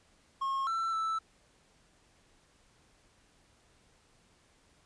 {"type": "tone with pitch steps", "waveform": "triangle", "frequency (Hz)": [1082, 1339, 1319], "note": ["C#6", "E6", "E6"], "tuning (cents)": [-42, 27, 1], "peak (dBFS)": -28, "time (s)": [0.41, 1.19], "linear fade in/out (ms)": 10, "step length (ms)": 260, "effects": ["pink hiss -66 dBFS RMS until 4.85 s", "resampled to 22050 Hz"]}